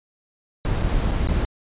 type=noise with dropouts; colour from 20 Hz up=brown; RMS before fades=-21 dBFS; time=0.65-1.45 s; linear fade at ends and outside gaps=0 ms; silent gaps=0.825-0.831 / 1.111-1.117 / 1.272-1.287 s; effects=resampled to 8000 Hz